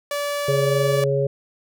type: tone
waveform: sawtooth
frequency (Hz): 577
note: D5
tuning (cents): -31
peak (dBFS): -19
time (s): 0.11-1.04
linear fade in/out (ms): 2
type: harmonic tone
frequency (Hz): 138.59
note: C#3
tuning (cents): 0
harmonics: 1 / 3 / 4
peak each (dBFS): -22 / -22 / -22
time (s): 0.48-1.27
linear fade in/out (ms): 5
effects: none